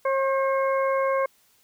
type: harmonic tone with a mistuned harmonic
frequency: 539 Hz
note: C#5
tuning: 49 cents flat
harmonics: 1 / 2 / 3 / 4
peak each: -22 / -26 / -35 / -35 dBFS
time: 0.05-1.26 s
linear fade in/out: 5 ms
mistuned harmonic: 3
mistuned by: -28 cents
effects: white hiss -62 dBFS RMS until 1.63 s